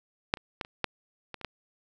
clicks, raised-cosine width 0.3 ms, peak -7 / -29 / -15 / -28 / -10 / -22 / -29 / -17 dBFS, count 8, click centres 0.339 / 0.372 / 0.612 / 0.649 / 0.843 / 1.343 / 1.413 / 1.447 s, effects none

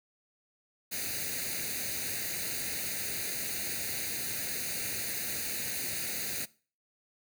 white noise with comb filter, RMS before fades -35 dBFS, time 0.91-6.46 s, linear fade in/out 20 ms, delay 0.46 ms, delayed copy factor +0.8, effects noise-tail reverb RT60 0.4 s tail -21 dB re dry + high-pass 60 Hz 12 dB/octave

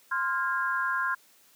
sine chord, F minor, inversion second, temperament equal with one note detuned, 1046.5 / 1396.9 / 1631.7 Hz, C6 / F6 / Ab6, 0 / 0 / -31 cents, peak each -30 dBFS, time 0.11-1.15 s, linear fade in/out 10 ms, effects white hiss -60 dBFS RMS until 1.55 s + high-pass 150 Hz 12 dB/octave

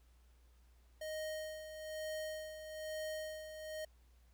square tone with tremolo, 622.3 Hz, D#5, in tune, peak -40 dBFS, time 1.01-3.85 s, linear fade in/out 5 ms, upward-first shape sine, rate 1.1 Hz, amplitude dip 60%, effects added 60 Hz sine -63 dBFS peak until 4.33 s + pink hiss -75 dBFS RMS until 4.33 s

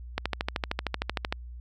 click train, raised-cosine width 0.3 ms, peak -11 dBFS, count 16, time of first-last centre 0.18-1.325 s, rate 13.1 Hz, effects added 60 Hz sine -39 dBFS peak until 1.6 s

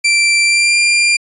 sawtooth tone with pitch glide, 2349 to 2389 Hz, D7 to D7, 0 to +29 cents, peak -6 dBFS, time 0.04-1.17 s, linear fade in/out 10 ms, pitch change +29 cents, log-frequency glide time 0.44-0.77 s, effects resampled to 24000 Hz

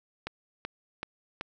click train, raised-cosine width 0.3 ms, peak -18 dBFS, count 4, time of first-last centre 0.27-1.411 s, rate 2.63 Hz, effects none

